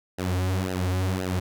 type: tone with flanger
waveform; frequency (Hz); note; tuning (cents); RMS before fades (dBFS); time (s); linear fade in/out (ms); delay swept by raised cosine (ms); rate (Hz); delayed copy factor
sawtooth; 92.5; F#2; 0; -26; 0.18-1.4; 10; 0.87 to 6.47; 1.9; -0.95
effects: none